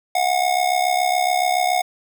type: tone with amplitude modulation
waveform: square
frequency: 726 Hz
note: F#5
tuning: 33 cents flat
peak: -14 dBFS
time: 0.15-1.82 s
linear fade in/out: 5 ms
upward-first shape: sine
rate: 67.1 Hz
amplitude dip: 75%
effects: none